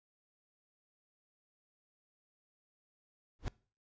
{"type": "noise with exponential growth", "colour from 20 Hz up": "brown", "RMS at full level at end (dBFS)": -30, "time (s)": [3.39, 3.48], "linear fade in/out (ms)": 0, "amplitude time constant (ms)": 18, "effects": ["noise-tail reverb RT60 0.4 s tail -23 dB re dry", "resampled to 16000 Hz"]}